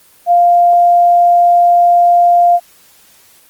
sine tone, 698.5 Hz, F5, in tune, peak -5 dBFS, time 0.26-2.6 s, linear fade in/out 50 ms, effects white hiss -46 dBFS RMS until 3.49 s + Opus 24 kbps

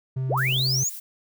triangle tone, 130.81 Hz, C3, in tune, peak -22 dBFS, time 0.16-0.84 s, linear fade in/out 10 ms
sine linear sweep, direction up, 233.1 to 7100 Hz, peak -22 dBFS, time 0.29-0.9 s, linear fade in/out 20 ms
violet noise, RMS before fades -37 dBFS, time 0.37-1 s, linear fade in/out 10 ms
clicks, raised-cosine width 2 ms, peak -30 dBFS, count 5, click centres 0.488 / 0.526 / 0.564 / 0.599 / 0.666 s
effects none

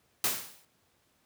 white noise with exponential decay, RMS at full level -25 dBFS, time 0.24-0.65 s, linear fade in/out 2 ms, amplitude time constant 88 ms, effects pink hiss -70 dBFS RMS until 1.25 s + high-pass 80 Hz 12 dB/octave

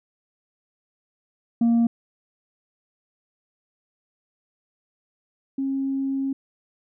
sine tone pair in turn, 233.1 / 270.8 Hz, A#3 / C#4, 0 / -40 cents, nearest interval minor third, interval 260 cents, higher second, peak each -13 / -22 dBFS, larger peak first, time 1.61-1.87 / 5.58-6.33 s, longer second, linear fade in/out 5 ms, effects tanh soft clip ceiling -15 dBFS

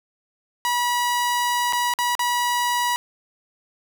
sawtooth tone with dropouts, 970 Hz, B5, 31 cents flat, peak -16 dBFS, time 0.65-2.96 s, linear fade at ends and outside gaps 0 ms, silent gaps 1.725-1.732 / 1.938-1.988 / 2.152-2.193 s, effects none

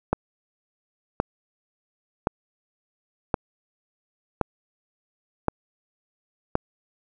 click train, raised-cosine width 1 ms, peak -6 dBFS, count 7, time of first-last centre 0.13-6.554 s, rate 0.934 Hz, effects none

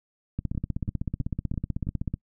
two click trains, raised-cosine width 5 ms, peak -20 / -16 dBFS, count 5 / 29, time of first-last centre 0.55-1.87 / 0.39-2.14 s, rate 3.03 / 16 Hz, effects noise-tail reverb RT60 0.1 s tail -25 dB re dry

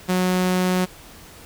sawtooth tone, 183.1 Hz, F#3, 18 cents flat, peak -14 dBFS, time 0.08-0.86 s, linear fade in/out 20 ms, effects pink hiss -44 dBFS RMS until 1.45 s

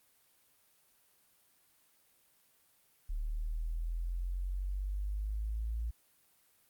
sine exponential sweep, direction up, 36.93 to 57.1 Hz, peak -33 dBFS, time 3.09-5.91 s, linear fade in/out 10 ms, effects white hiss -69 dBFS RMS until 6.69 s + Opus 32 kbps

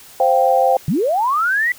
sine chord, C suspended fourth, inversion none, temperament equal, 523.3 / 698.5 / 784 Hz, C5 / F5 / G5, 0 / 0 / 0 cents, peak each -15 / -17 / -15 dBFS, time 0.2-0.77 s, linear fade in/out 2 ms
sine linear sweep, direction up, 125.7 to 2000 Hz, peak -14 dBFS, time 0.88-1.72 s, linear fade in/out 2 ms
effects white hiss -42 dBFS RMS until 1.78 s

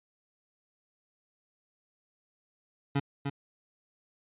25% pulse tone with echo, 140.3 Hz, C#3, 21 cents sharp, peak -21 dBFS, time 2.95-3 s, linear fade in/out 10 ms, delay 300 ms, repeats 1, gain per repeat -5 dB, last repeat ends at 3.3 s, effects resampled to 8000 Hz

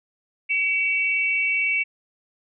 sine tone pair together, 2271 / 2692 Hz, C#7 / E7, +41 / +36 cents, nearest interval minor third, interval 295 cents, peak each -21 / -24 dBFS, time 0.49-1.84 s, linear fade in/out 20 ms, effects none

